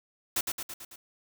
white noise with echo, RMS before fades -28 dBFS, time 0.36-0.41 s, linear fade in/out 5 ms, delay 110 ms, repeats 5, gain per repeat -4 dB, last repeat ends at 0.96 s, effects none

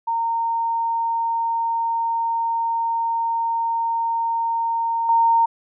sine tone with level steps, 920 Hz, A#5, 23 cents flat, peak -19 / -13 dBFS, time 0.07-5.46 s, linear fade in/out 10 ms, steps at 5.09 s, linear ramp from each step 2 ms, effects none

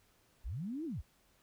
sine linear two-way sweep, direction up then down, 34.65 to 342.4 to 34.65 Hz, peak -37 dBFS, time 0.44-1.02 s, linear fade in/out 20 ms, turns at 0.85 s, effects pink hiss -70 dBFS RMS until 1.42 s

